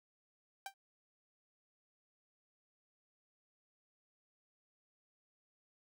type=tone with exponential decay; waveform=sawtooth; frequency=784 Hz; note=G5; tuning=in tune; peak=-35 dBFS; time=0.66-0.74 s; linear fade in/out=2 ms; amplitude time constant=17 ms; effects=none